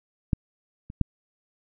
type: clicks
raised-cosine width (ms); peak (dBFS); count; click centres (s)
5; -9 / -26 / -8; 3; 0.332 / 0.901 / 1.013
effects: none